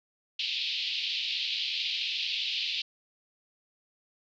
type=band-pass noise; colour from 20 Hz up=pink; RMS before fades=-32 dBFS; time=0.39-2.82 s; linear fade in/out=5 ms; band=2600 to 4500 Hz; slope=48 dB/octave; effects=none